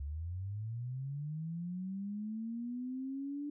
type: linear sweep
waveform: sine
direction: up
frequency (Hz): 67.8 to 293.7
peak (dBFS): -37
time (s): 0-3.5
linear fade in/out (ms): 5
effects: none